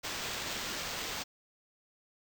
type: noise with sample-and-hold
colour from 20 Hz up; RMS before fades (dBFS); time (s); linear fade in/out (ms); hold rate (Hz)
white; -38; 0.03-1.24; 20; 11025
effects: none